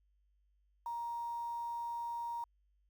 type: tone with quantisation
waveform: sine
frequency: 940 Hz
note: A#5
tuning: 14 cents sharp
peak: -37 dBFS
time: 0.86-2.44 s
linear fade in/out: 2 ms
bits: 10
effects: added 50 Hz sine -70 dBFS peak until 2.89 s